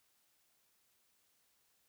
silence, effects white hiss -75 dBFS RMS until 1.88 s

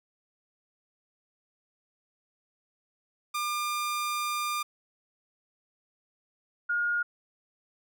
sawtooth / sine tone pair in turn, 1200 / 1427 Hz, D6 / F6, +37 / +37 cents, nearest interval minor third, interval 300 cents, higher second, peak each -25 dBFS, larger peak neither, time 3.34-4.63 / 6.69-7.03 s, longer first, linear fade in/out 10 ms, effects none

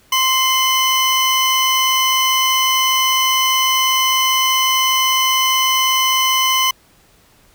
30% pulse tone pair together, 1046.5 / 3008 Hz, C6 / F#7, 0 / +28 cents, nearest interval octave + tritone, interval 1828 cents, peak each -13 dBFS, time 0.12-6.71 s, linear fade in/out 5 ms, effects pink hiss -52 dBFS RMS until 7.54 s

